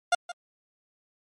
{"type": "tone with echo", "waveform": "30% pulse", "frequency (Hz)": 704, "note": "F5", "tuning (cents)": 14, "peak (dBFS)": -16, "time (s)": [0.12, 0.15], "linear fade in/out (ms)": 5, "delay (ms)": 170, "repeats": 1, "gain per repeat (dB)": -15, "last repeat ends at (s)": 0.32, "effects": ["low-pass 11000 Hz 12 dB/octave", "MP3 48 kbps"]}